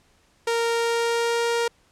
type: tone with pitch glide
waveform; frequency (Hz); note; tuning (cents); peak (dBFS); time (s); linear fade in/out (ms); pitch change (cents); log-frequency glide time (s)
sawtooth; 464 to 468.3; A#4 to A#4; -8 to +8; -17; 0.47-1.68; 5; +16; 0.7-1.46
effects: pink hiss -61 dBFS RMS until 1.91 s + low-pass 9000 Hz 12 dB/octave